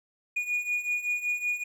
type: beating tone pair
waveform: triangle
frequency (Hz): 2446 / 2451.3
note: D#7 / D#7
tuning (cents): -30 / -26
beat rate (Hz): 5.3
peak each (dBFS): -31 / -27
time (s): 0.36-1.64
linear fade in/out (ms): 10
effects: none